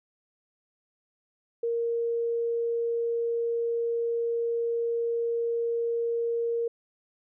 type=tone; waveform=sine; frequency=466.2 Hz; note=A#4; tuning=in tune; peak=-25 dBFS; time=1.63-6.68 s; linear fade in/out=5 ms; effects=none